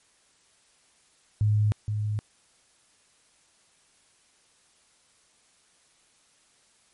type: tone with echo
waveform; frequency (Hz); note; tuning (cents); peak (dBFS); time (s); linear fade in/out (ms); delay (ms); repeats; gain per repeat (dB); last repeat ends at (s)
sine; 105.6; G#2; +29; -19; 1.41-1.72; 0; 470; 1; -6; 2.19
effects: white hiss -63 dBFS RMS until 6.93 s + MP3 48 kbps